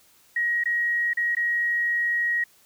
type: tone with dropouts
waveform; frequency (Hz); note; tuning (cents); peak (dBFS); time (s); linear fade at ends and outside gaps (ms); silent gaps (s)
sine; 1894; A#6; +27; -21; 0.36-2.44; 5; 0.638-0.656 / 1.134-1.171 / 1.351-1.367
effects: white hiss -58 dBFS RMS until 2.65 s